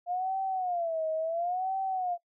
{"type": "tone with vibrato", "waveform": "sine", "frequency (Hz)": 698.5, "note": "F5", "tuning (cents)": 0, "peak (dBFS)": -28, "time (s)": [0.06, 2.18], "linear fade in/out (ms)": 50, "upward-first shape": "sine", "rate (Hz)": 0.72, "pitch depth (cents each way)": 170, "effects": ["noise-tail reverb RT60 0.1 s tail -19 dB re dry"]}